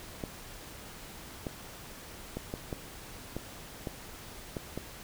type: clicks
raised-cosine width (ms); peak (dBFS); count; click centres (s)
2; -21; 9; 0.238 / 1.468 / 2.37 / 2.539 / 2.728 / 3.366 / 3.872 / 4.568 / 4.776
effects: pink hiss -47 dBFS RMS until 5.03 s